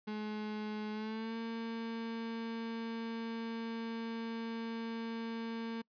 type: tone with pitch glide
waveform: 35% pulse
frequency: 212.8 to 228.1 Hz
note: G#3 to A#3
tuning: +42 to -37 cents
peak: -36 dBFS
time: 0.07-5.82 s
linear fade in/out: 10 ms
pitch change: +121 cents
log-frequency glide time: 0.92-1.37 s
effects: noise-tail reverb RT60 0.1 s tail -26 dB re dry + resampled to 11025 Hz